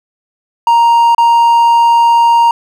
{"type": "tone with dropouts", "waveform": "triangle", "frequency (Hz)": 934, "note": "A#5", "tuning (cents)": 3, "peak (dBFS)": -3, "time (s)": [0.67, 2.51], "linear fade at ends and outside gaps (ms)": 2, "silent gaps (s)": [1.148, 1.181], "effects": []}